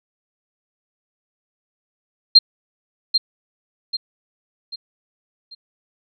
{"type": "tone with echo", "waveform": "sine", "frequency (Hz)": 4186, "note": "C8", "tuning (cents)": 0, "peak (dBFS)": -4, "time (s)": [2.35, 2.39], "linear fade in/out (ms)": 10, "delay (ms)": 790, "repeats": 4, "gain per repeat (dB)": -8, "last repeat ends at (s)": 5.55, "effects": []}